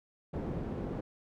white low-pass noise, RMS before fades -37 dBFS, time 0.33-1.01 s, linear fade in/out 10 ms, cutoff 330 Hz, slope 12 dB/octave, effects none

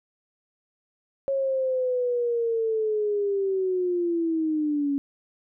sine linear sweep, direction down, 549 to 277.2 Hz, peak -22 dBFS, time 1.28-4.98 s, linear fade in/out 0 ms, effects none

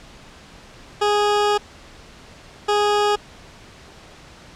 20% pulse tone bursts at uneven times, 414.3 Hz, G#4, 4 cents flat, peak -11 dBFS, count 2, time 1.01-1.58 / 2.68-3.16 s, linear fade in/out 10 ms, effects pink hiss -44 dBFS RMS until 4.55 s + low-pass 6000 Hz 12 dB/octave

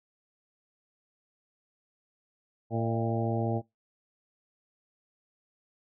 harmonic tone with a mistuned harmonic, 114.1 Hz, A#2, 37 cents flat, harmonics 1 / 2 / 3 / 4 / 5 / 6 / 7, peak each -30 / -33 / -35 / -36 / -37 / -38 / -38 dBFS, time 2.7-3.62 s, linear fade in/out 50 ms, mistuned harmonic 5, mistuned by +61 cents, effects noise-tail reverb RT60 0.2 s tail -23 dB re dry

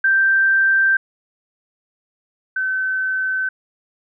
sine tone pair in turn, 1568 / 1528.7 Hz, G6 / G6, 0 / -44 cents, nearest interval unison, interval 44 cents, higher first, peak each -12 / -18 dBFS, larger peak first, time 0.04-0.97 / 2.56-3.49 s, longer neither, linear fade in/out 5 ms, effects none

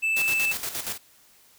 triangle tone, 2637 Hz, E7, in tune, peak -20 dBFS, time 0.02-0.53 s, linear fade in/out 20 ms
white noise with tremolo, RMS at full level -30 dBFS, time 0.16-0.98 s, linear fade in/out 10 ms, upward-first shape square, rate 8.5 Hz, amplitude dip 60%
effects white hiss -57 dBFS RMS until 1.58 s

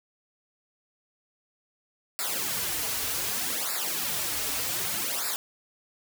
white noise with flanger, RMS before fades -30 dBFS, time 2.19-5.36 s, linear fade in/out 0 ms, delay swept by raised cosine 0.32 to 5.72 ms, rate 0.65 Hz, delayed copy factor -0.95, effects none

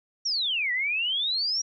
sine exponential two-way sweep, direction down then up, 5770 to 1912 to 5770 Hz, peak -24 dBFS, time 0.25-1.62 s, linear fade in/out 10 ms, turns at 0.72 s, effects none

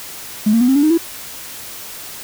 triangle tone with pitch steps, 212.4 / 229 / 246.8 / 266.1 / 286.8 / 309.2 / 333.3 Hz, G#3 / A#3 / B3 / C4 / D4 / D#4 / E4, +39 / -31 / -1 / +29 / -41 / -11 / +19 cents, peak -6 dBFS, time 0.46-0.978 s, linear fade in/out 10 ms, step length 74 ms, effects tanh soft clip ceiling -7 dBFS + white hiss -32 dBFS RMS until 2.23 s

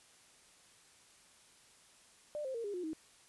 sine tone with pitch steps, 596 / 524.9 / 462.2 / 407.1 / 358.5 / 315.7 Hz, D5 / C5 / A#4 / G#4 / F4 / D#4, +25 / +5 / -15 / -35 / +45 / +25 cents, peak -37 dBFS, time 2.35-2.932 s, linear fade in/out 0 ms, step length 97 ms, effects white hiss -63 dBFS RMS until 3.28 s + resampled to 24000 Hz

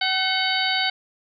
harmonic tone with a mistuned harmonic, 758 Hz, F#5, 42 cents sharp, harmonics 1 / 2 / 3 / 4 / 5 / 6, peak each -27 / -27 / -27 / -27 / -27 / -27 dBFS, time 0.01-0.9 s, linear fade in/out 5 ms, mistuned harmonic 3, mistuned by -67 cents, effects none

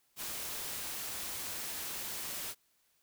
white noise, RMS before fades -40 dBFS, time 0.16-2.55 s, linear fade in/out 50 ms, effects white hiss -73 dBFS RMS until 3.02 s

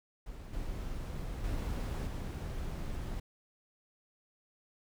brown noise with level steps, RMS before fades -45 / -39 / -35 / -38 dBFS, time 0.26-3.2 s, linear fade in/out 5 ms, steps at 0.53 / 1.44 / 2.07 s, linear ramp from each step 2 ms, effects none

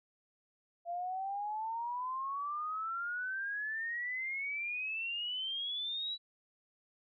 sine exponential sweep, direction up, 681 to 3947 Hz, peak -35 dBFS, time 0.85-6.18 s, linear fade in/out 50 ms, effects none

